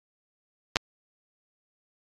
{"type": "clicks", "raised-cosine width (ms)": 0.2, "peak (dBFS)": -5, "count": 2, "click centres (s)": [0.759, 0.768], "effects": ["AAC 32 kbps"]}